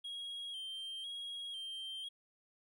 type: tone with vibrato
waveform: triangle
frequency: 3221 Hz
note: G7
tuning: 46 cents sharp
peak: -40 dBFS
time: 0.04-2.09 s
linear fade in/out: 10 ms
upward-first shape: square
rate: 1 Hz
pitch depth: 39 cents each way
effects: none